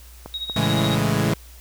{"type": "click train", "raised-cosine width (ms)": 1, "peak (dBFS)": -20, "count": 4, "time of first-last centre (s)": [0.26, 0.973], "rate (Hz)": 4.21}
{"type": "tone with tremolo", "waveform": "sine", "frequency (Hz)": 3785, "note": "A#7", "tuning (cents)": 26, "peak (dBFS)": -24, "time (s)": [0.34, 0.95], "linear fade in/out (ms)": 0, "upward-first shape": "sine", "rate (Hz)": 14, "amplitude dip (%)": 75}
{"type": "chord", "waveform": "sawtooth", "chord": "A major seventh", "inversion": "none", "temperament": "equal with one note detuned", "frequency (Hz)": [110.51, 138.59, 164.81, 207.7], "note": ["A2", "C#3", "E3", "G#3"], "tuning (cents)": [8, 0, 0, 0], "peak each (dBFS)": -20, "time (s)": [0.56, 1.34], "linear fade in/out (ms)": 5}
{"effects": ["added 60 Hz sine -42 dBFS peak until 1.6 s", "white hiss -49 dBFS RMS until 1.6 s"]}